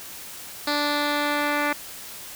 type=tone with low-pass filter sweep; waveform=10% pulse; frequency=292.7 Hz; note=D4; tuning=6 cents flat; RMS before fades=-24 dBFS; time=0.67-1.73 s; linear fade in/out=5 ms; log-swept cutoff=4400 to 2500 Hz; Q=2.7; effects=white hiss -39 dBFS RMS until 2.35 s